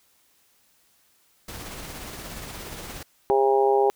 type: noise with tremolo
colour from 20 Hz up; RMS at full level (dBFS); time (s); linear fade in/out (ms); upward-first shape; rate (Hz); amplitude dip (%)
pink; -36; 1.48-3.03; 5; triangle; 17; 35
type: harmonic tone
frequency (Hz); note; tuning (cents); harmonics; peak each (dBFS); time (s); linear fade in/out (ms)
134.9; C#3; -47; 3 / 4 / 5 / 6 / 7; -19 / -27 / -30 / -22 / -31; 3.3-3.9; 0
effects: white hiss -63 dBFS RMS until 3.95 s